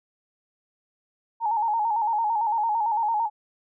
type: tone with vibrato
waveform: sine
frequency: 880 Hz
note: A5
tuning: in tune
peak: -21 dBFS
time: 1.4-3.3 s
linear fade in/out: 50 ms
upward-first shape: square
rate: 8.9 Hz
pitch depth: 75 cents each way
effects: none